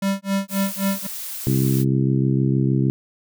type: tone with tremolo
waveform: square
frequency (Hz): 196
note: G3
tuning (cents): 0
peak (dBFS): -18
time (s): 0.02-1.07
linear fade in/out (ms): 5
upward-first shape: sine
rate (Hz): 3.8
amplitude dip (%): 100
type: noise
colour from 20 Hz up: blue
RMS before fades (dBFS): -31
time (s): 0.48-1.85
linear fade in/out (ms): 50
type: harmonic tone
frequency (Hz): 66.5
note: C2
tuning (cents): +29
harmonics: 2 / 3 / 4 / 5 / 6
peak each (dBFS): -18 / -23 / -25 / -25 / -31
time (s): 1.47-2.9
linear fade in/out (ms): 0
effects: none